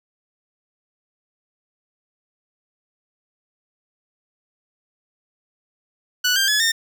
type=tone with pitch steps; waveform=15% pulse; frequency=1480 / 1586.2 / 1700.1 / 1822.1 Hz; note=F#6 / G6 / G#6 / A#6; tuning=0 / +20 / +40 / -40 cents; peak=-10 dBFS; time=6.24-6.72 s; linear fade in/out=10 ms; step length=120 ms; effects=none

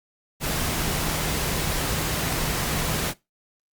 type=tone in noise; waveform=sine; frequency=155.56 Hz; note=D#3; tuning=in tune; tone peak=-33 dBFS; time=0.4-3.14 s; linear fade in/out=50 ms; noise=pink; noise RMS=-26 dBFS; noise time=0.4-3.14 s; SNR=-10 dB; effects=noise-tail reverb RT60 0.2 s tail -19 dB re dry + Opus 48 kbps

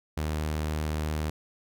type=tone; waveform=sawtooth; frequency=76.9 Hz; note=D#2; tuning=20 cents flat; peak=-24 dBFS; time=0.17-1.3 s; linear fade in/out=5 ms; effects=none

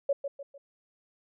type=tone with echo; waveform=sine; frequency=560 Hz; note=C#5; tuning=18 cents sharp; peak=-22 dBFS; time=0.09-0.13 s; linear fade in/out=5 ms; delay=150 ms; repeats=3; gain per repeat=-8 dB; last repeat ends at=0.58 s; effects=none

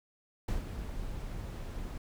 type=noise with ADSR envelope; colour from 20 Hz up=brown; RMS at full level=-31 dBFS; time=0.48-1.98 s; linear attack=6 ms; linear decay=140 ms; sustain=-8 dB; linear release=5 ms; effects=none

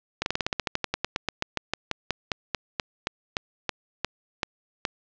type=slowing click train; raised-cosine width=0.2 ms; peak=-7 dBFS; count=29; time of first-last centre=0.22-4.852 s; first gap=41 ms; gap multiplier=1.09; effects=low-pass 5000 Hz 12 dB/octave

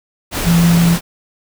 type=tone in noise; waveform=sine; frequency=170.1 Hz; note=F3; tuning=45 cents flat; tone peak=-8 dBFS; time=0.44-0.98 s; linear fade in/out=50 ms; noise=pink; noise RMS=-20 dBFS; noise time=0.31-1.01 s; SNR=+9 dB; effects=none

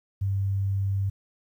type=tone; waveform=sine; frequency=98 Hz; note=G2; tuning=in tune; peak=-23 dBFS; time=0.21-1.1 s; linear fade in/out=10 ms; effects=10-bit

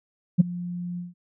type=tone with ADSR envelope; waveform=sine; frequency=176.2 Hz; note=F3; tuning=16 cents sharp; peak=-8 dBFS; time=0.38-1.14 s; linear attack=24 ms; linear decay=14 ms; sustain=-21 dB; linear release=160 ms; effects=tanh soft clip ceiling -7 dBFS

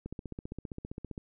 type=click train; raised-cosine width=3 ms; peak=-26 dBFS; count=18; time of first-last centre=0.06-1.178 s; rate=15.2 Hz; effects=none

